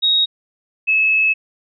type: tone pair in turn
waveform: sine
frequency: 3772 / 2593 Hz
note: A#7 / E7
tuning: +20 / -29 cents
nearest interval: tritone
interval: 649 cents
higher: first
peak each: -12 dBFS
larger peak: neither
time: 0.02-0.26 / 0.87-1.34 s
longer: second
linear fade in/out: 20 ms
effects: none